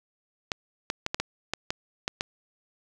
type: clicks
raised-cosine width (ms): 0.2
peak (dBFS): -10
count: 9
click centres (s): 0.518 / 0.901 / 1.064 / 1.145 / 1.2 / 1.536 / 1.705 / 2.079 / 2.209
effects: none